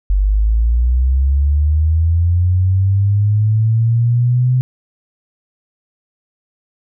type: linear sweep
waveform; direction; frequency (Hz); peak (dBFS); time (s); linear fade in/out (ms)
sine; up; 46.98 to 128.1; -10; 0.1-4.61; 0
effects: none